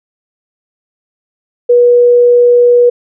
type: tone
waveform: sine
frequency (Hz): 484.6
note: B4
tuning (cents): -33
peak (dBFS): -3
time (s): 1.69-2.9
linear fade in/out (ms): 10
effects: none